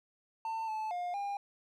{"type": "tone with pitch steps", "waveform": "triangle", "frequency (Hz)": [896, 870, 710, 805], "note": ["A5", "A5", "F5", "G5"], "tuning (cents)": [31, -20, 28, 46], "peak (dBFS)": -32, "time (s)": [0.45, 1.37], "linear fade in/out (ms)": 2, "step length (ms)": 230, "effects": []}